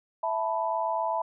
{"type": "chord", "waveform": "sine", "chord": "E suspended fourth", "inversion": "none", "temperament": "equal", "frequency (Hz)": [659.3, 880, 987.8], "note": ["E5", "A5", "B5"], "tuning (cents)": [0, 0, 0], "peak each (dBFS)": -30, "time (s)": [0.23, 1.22], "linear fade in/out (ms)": 5, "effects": []}